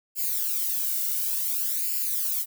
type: noise with flanger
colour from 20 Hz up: violet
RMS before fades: -27 dBFS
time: 0.15-2.46 s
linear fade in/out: 50 ms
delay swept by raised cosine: 0.41 to 1.41 ms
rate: 0.56 Hz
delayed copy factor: +0.9
effects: none